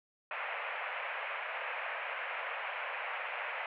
white band-pass noise, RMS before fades -39 dBFS, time 0.31-3.66 s, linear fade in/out 2 ms, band 520 to 2600 Hz, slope 48 dB/octave, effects none

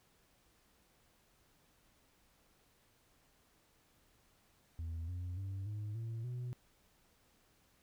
sine tone with pitch steps, 82.41 / 89.35 / 96.88 / 105.04 / 113.88 / 123.48 Hz, E2 / F2 / G2 / G#2 / A#2 / B2, 0 / +40 / -20 / +20 / -40 / 0 cents, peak -36 dBFS, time 4.79-6.53 s, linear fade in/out 0 ms, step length 290 ms, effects tanh soft clip ceiling -38 dBFS + pink hiss -71 dBFS RMS until 7.82 s

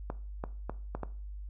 clicks, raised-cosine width 1 ms, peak -21 dBFS, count 5, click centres 0.101 / 0.439 / 0.696 / 0.95 / 1.033 s, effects noise-tail reverb RT60 0.4 s tail -17 dB re dry + added 50 Hz sine -39 dBFS peak until 1.49 s

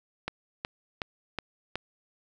click train, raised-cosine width 0.3 ms, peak -15 dBFS, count 5, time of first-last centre 0.28-1.756 s, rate 2.71 Hz, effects none

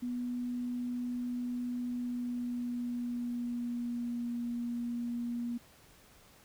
sine tone with pitch glide, 245.1 to 238.3 Hz, B3 to A#3, -13 to +38 cents, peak -33 dBFS, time 0.02-5.58 s, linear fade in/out 10 ms, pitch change -49 cents, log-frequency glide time 1.81-4.35 s, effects pink hiss -60 dBFS RMS until 6.44 s

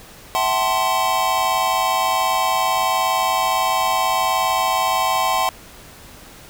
square chord, F# half-diminished seventh, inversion third, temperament equal with one note detuned, 659.3 / 758.6 / 880 / 1046.5 Hz, E5 / F#5 / A5 / C6, 0 / +43 / 0 / 0 cents, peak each -27 / -22 / -25 / -21 dBFS, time 0.35-5.49 s, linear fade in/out 0 ms, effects pink hiss -42 dBFS RMS until 6.49 s

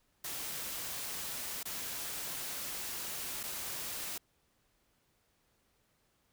white noise with dropouts, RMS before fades -40 dBFS, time 0.24-4.18 s, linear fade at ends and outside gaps 5 ms, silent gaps 1.631-1.654 / 3.432-3.436 s, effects pink hiss -74 dBFS RMS until 6.32 s

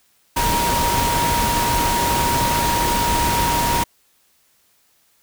sine tone in noise, 945 Hz, A#5, 23 cents sharp, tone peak -19 dBFS, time 0.36-3.84 s, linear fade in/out 10 ms, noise pink, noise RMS -21 dBFS, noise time 0.36-3.84 s, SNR -1 dB, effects white hiss -60 dBFS RMS until 5.22 s

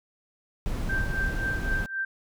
brown noise, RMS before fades -29 dBFS, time 0.66-1.86 s, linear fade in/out 0 ms
sine tone with tremolo, 1568 Hz, G6, in tune, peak -25 dBFS, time 0.89-2.05 s, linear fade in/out 5 ms, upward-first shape triangle, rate 3.8 Hz, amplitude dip 85%
effects none

